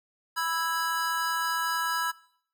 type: chord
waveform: square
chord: E major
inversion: second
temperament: equal with one note detuned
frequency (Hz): 987.8 / 1318.5 / 1647.8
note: B5 / E6 / G#6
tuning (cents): 0 / 0 / -14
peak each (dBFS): -32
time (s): 0.36-2.12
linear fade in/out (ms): 20
effects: noise-tail reverb RT60 0.6 s tail -20 dB re dry